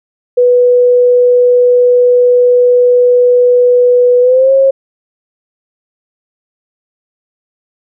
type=tone with pitch glide; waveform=sine; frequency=492.2 to 539.9 Hz; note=B4 to C#5; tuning=-6 to -46 cents; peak=-4 dBFS; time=0.37-4.71 s; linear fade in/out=10 ms; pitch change=+160 cents; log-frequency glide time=4.21-4.52 s; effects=none